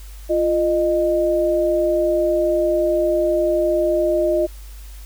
sine tone pair together, 347 / 615.1 Hz, F4 / D#5, -11 / -20 cents, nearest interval minor seventh, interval 991 cents, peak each -19 / -17 dBFS, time 0.29-4.47 s, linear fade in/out 20 ms, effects added 50 Hz sine -34 dBFS peak until 5.05 s + white hiss -47 dBFS RMS until 5.05 s

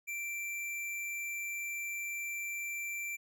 square tone, 2349 Hz, D7, in tune, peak -37 dBFS, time 0.07-3.17 s, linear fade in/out 20 ms, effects none

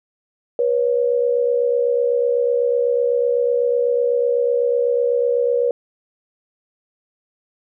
sine tone pair together, 483.8 / 551.8 Hz, B4 / C#5, -36 / -8 cents, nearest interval major second, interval 228 cents, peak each -16 / -21 dBFS, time 0.59-5.71 s, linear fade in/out 2 ms, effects none

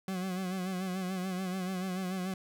40% pulse tone with vibrato, 185.7 Hz, F#3, 7 cents sharp, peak -32 dBFS, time 0.08-2.34 s, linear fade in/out 2 ms, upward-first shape sine, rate 6.9 Hz, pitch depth 57 cents each way, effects none

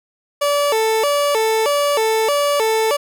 30% pulse tone with vibrato, 505 Hz, B4, 39 cents sharp, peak -12 dBFS, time 0.41-2.97 s, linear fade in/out 10 ms, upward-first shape square, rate 1.6 Hz, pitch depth 230 cents each way, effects none

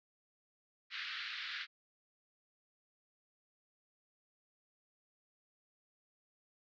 pink band-pass noise, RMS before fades -43 dBFS, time 0.9-1.67 s, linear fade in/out 50 ms, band 1400 to 4500 Hz, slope 48 dB/octave, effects none

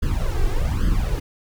brown noise with flanger, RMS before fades -20 dBFS, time 0.02-1.2 s, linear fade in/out 10 ms, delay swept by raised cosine 0.62 to 2.62 ms, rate 1.2 Hz, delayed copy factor +0.9, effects none

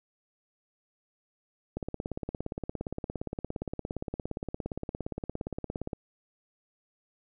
click train, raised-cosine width 2 ms, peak -20 dBFS, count 73, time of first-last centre 1.77-5.932 s, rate 17.3 Hz, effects none

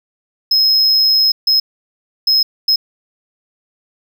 triangle tone bursts at uneven times, 5140 Hz, E8, 45 cents flat, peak -8 dBFS, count 4, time 0.51-1.32 / 1.47-1.6 / 2.27-2.43 / 2.68-2.76 s, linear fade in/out 5 ms, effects none

